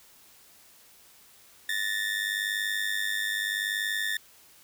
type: ring-modulated tone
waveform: 30% pulse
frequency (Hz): 1800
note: A6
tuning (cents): +39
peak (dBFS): -22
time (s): 1.69-4.17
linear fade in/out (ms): 2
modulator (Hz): 50.4
effects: white hiss -56 dBFS RMS until 4.63 s